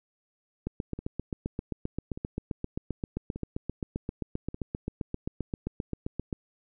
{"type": "two click trains", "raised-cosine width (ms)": 3, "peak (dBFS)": [-24, -18], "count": [4, 44], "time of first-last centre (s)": [[0.99, 4.545], [0.67, 6.328]], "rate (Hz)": [0.844, 7.6], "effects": []}